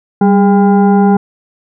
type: tone with frequency modulation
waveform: sine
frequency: 196 Hz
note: G3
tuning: in tune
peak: -5 dBFS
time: 0.21-1.17 s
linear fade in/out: 5 ms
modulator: 606 Hz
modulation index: 0.85
effects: none